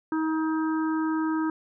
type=harmonic tone; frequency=316.8 Hz; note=D#4; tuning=31 cents sharp; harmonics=1 / 3 / 4 / 5; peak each=-24 / -34 / -36 / -38 dBFS; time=0.12-1.5 s; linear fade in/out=2 ms; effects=none